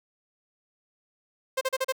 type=tone bursts; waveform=sawtooth; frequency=525 Hz; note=C5; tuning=6 cents sharp; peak=-20 dBFS; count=5; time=1.57-1.924 s; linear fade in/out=10 ms; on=42 ms; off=36 ms; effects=none